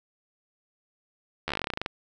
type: slowing click train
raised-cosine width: 0.3 ms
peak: -13 dBFS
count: 16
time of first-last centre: 1.48-1.861 s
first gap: 12 ms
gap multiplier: 1.1
effects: none